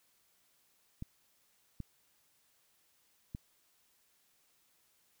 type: clicks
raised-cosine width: 5 ms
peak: -28 dBFS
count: 3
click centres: 1.024 / 1.803 / 3.349 s
effects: white hiss -72 dBFS RMS until 5.2 s